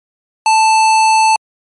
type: tone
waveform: square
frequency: 880 Hz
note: A5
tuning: in tune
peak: -8 dBFS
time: 0.46-1.36 s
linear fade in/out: 2 ms
effects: MP3 48 kbps